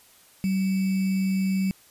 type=tone with sample-and-hold; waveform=sine; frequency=191 Hz; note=G3; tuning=45 cents flat; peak=-21 dBFS; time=0.44-1.71 s; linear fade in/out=0 ms; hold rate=2450 Hz; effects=white hiss -55 dBFS RMS until 1.9 s + resampled to 32000 Hz